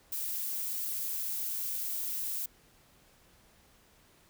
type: noise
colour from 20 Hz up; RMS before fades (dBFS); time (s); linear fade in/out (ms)
violet; -35; 0.12-2.46; 5
effects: pink hiss -63 dBFS RMS until 4.29 s